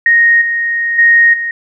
sine tone with level steps, 1864.7 Hz, A#6, in tune, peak -5 / -12 / -4 / -15 dBFS, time 0.06-1.51 s, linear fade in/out 2 ms, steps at 0.41 / 0.98 / 1.33 s, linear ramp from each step 10 ms, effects none

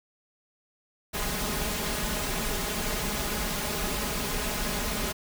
pink noise with comb filter, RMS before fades -30 dBFS, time 1.13-5.13 s, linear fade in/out 20 ms, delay 4.8 ms, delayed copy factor +0.65, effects none

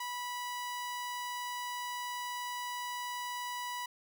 sawtooth tone, 981 Hz, B5, 12 cents flat, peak -33 dBFS, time 0-3.86 s, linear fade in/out 5 ms, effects none

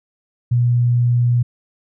sine tone, 121.1 Hz, B2, 34 cents flat, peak -12 dBFS, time 0.51-1.43 s, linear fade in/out 10 ms, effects none

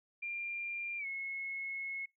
sine tone with pitch glide, 2390 to 2179 Hz, D7 to C#7, +30 to -30 cents, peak -37 dBFS, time 0.22-2.06 s, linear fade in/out 10 ms, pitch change -160 cents, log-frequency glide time 0.98-1.06 s, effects noise-tail reverb RT60 0.2 s tail -26 dB re dry

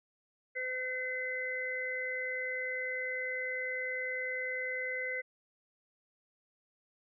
harmonic tone, 510 Hz, C5, 44 cents flat, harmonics 1 / 3 / 4, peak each -40 / -43 / -35 dBFS, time 0.55-5.22 s, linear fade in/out 20 ms, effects none

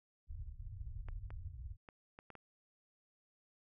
pink low-pass noise, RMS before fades -46 dBFS, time 0.27-1.77 s, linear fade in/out 50 ms, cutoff 110 Hz, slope 48 dB/octave
clicks, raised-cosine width 0.5 ms, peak -37 dBFS, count 6, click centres 1.086 / 1.305 / 1.888 / 2.189 / 2.303 / 2.353 s
effects none

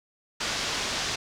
white low-pass noise, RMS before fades -30 dBFS, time 0.4-1.16 s, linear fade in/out 10 ms, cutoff 6000 Hz, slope 24 dB/octave, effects none

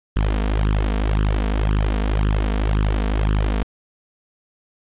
sawtooth tone with flanger, 51.91 Hz, G#1, in tune, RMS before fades -19 dBFS, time 0.16-3.63 s, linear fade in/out 0 ms, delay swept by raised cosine 0.65 to 4.45 ms, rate 1.9 Hz, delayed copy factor +0.8, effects resampled to 8000 Hz + 8-bit

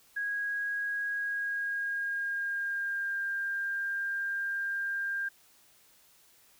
sine tone with pitch glide, 1647 to 1597.3 Hz, G#6 to G6, -15 to +32 cents, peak -30 dBFS, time 0.16-5.29 s, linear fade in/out 10 ms, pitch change -53 cents, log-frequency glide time 1.12-3.23 s, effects white hiss -62 dBFS RMS until 6.59 s

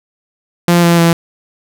sawtooth tone with pitch steps, 173 / 170.52 / 168.08 Hz, F3 / F3 / E3, -16 / -41 / +34 cents, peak -3 dBFS, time 0.68-1.13 s, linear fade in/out 2 ms, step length 150 ms, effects none

